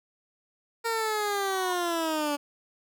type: linear sweep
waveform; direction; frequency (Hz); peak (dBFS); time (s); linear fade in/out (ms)
15% pulse; down; 463.1 to 285.7; -20; 0.84-2.37; 20
type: tone with exponential growth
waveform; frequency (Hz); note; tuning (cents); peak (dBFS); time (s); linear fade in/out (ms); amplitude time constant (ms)
triangle; 996; B5; +14; -30; 1.3-1.73; 5; 93
effects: none